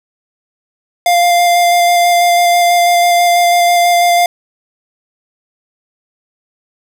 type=tone with vibrato; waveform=square; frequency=698.5 Hz; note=F5; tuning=in tune; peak=-8 dBFS; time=1.06-4.26 s; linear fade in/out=2 ms; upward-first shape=square; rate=6.1 Hz; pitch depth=9 cents each way; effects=8-bit